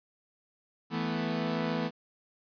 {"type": "chord", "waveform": "sawtooth", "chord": "E suspended fourth", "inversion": "none", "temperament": "equal", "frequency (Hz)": [164.81, 220, 246.9], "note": ["E3", "A3", "B3"], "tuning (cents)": [0, 0, 0], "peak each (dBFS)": -30, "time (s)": [0.9, 1.91], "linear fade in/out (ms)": 50, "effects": ["resampled to 11025 Hz", "10-bit"]}